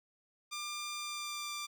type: tone with pitch glide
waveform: 10% pulse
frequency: 1195 to 1182.6 Hz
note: D6 to D6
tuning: +30 to +12 cents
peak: -30 dBFS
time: 0.51-1.67 s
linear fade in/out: 20 ms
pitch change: -18 cents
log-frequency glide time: 0.96-1.53 s
effects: none